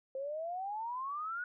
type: exponential sweep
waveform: sine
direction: up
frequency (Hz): 523.3 to 1480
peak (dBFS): -36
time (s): 0.15-1.44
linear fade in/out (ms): 2
effects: none